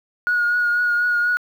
sine tone with vibrato, 1443 Hz, F#6, 44 cents flat, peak -15 dBFS, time 0.27-1.37 s, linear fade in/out 0 ms, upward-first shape triangle, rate 4.1 Hz, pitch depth 26 cents each way, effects tanh soft clip ceiling -12 dBFS + 8-bit

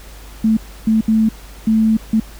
sine tone bursts at uneven times, 220.3 Hz, A3, 2 cents sharp, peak -10 dBFS, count 5, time 0.44-0.57 / 0.87-1.01 / 1.08-1.29 / 1.67-1.97 / 2.13-2.2 s, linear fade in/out 5 ms, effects added 50 Hz sine -35 dBFS peak until 2.39 s + pink hiss -41 dBFS RMS until 2.39 s

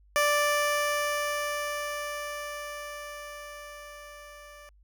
15% pulse tone with level ramp, 587.3 Hz, D5, in tune, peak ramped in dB -15 to -41 dBFS, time 0.16-4.69 s, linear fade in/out 0 ms, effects added 50 Hz sine -56 dBFS peak until 4.83 s

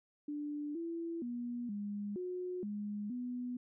sine tone with pitch steps, 294.4 / 334.7 / 241 / 204.7 / 362.6 / 207 / 246.9 Hz, D4 / E4 / B3 / G#3 / F#4 / G#3 / B3, +4 / +26 / -42 / -25 / -35 / -5 / 0 cents, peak -37 dBFS, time 0.28-3.57 s, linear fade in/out 5 ms, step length 470 ms, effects none

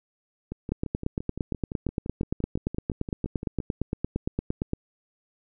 two click trains, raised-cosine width 3 ms, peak -13 / -20 dBFS, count 36 / 19, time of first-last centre 0.72-4.734 / 0.52-3.602 s, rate 8.72 / 5.84 Hz, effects none

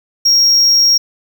triangle tone, 5588 Hz, F8, in tune, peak -6 dBFS, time 0.25-0.98 s, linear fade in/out 10 ms, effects 8-bit

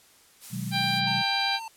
blue noise, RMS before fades -40 dBFS, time 0.4-1.02 s, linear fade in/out 50 ms
sine chord, G# minor seventh, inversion first, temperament equal, 123.47 / 155.56 / 185 / 207.7 Hz, B2 / D#3 / F#3 / G#3, 0 / 0 / 0 / 0 cents, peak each -34 / -37 / -34 / -37 dBFS, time 0.5-1.24 s, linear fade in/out 50 ms
harmonic tone, 790 Hz, G5, 13 cents sharp, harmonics 1 / 2 / 3 / 4 / 5 / 6, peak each -29 / -32 / -31 / -34 / -29 / -33 dBFS, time 0.71-1.6 s, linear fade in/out 50 ms
square tone with vibrato, 901 Hz, A5, 41 cents sharp, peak -36 dBFS, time 1.07-1.68 s, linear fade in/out 2 ms, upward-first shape triangle, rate 8 Hz, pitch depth 19 cents each way
effects white hiss -57 dBFS RMS until 1.76 s + low-pass 12000 Hz 12 dB/octave

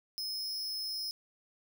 45% pulse tone with amplitude modulation, 5160 Hz, E8, 38 cents flat, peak -32 dBFS, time 0.18-1.11 s, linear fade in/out 0 ms, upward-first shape sine, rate 241 Hz, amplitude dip 75%, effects none

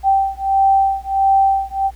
sine beating tone pair, 779 / 780.5 Hz, G5 / G5, -11 / -8 cents, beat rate 1.5 Hz, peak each -15 dBFS, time 0.03-1.91 s, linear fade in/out 50 ms, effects added 60 Hz sine -36 dBFS peak until 1.95 s + pink hiss -51 dBFS RMS until 1.95 s

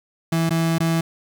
35% pulse tone with dropouts, 164.6 Hz, E3, 2 cents flat, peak -16 dBFS, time 0.32-1.01 s, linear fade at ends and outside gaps 5 ms, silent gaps 0.494-0.506 / 0.784-0.802 s, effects 9-bit

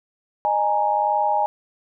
sine chord, D# suspended fourth, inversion none, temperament equal with one note detuned, 612.3 / 830.6 / 932.3 Hz, D#5 / G#5 / A#5, -28 / 0 / 0 cents, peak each -25 / -19 / -24 dBFS, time 0.45-1.46 s, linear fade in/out 0 ms, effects none

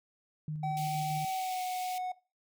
sine tone with tremolo, 153 Hz, D#3, 29 cents flat, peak -33 dBFS, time 0.48-1.25 s, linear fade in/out 2 ms, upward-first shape square, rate 6.4 Hz, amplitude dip 25%
triangle tone with pitch glide, 765 to 735.5 Hz, G5 to F#5, -42 to -11 cents, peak -30 dBFS, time 0.63-2.12 s, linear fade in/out 5 ms, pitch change -69 cents, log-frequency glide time 1.22-1.61 s
pink high-pass noise, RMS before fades -45 dBFS, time 0.77-1.98 s, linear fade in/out 0 ms, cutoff 2100 Hz, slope 96 dB/octave
effects noise-tail reverb RT60 0.3 s tail -20 dB re dry

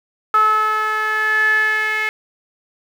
sawtooth tone with band-pass filter sweep, 431.4 Hz, A4, 34 cents flat, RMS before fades -17 dBFS, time 0.34-2.09 s, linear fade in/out 0 ms, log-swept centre 1300 to 2000 Hz, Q 9.8, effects 7-bit

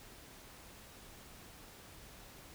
silence, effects pink hiss -55 dBFS RMS until 2.54 s

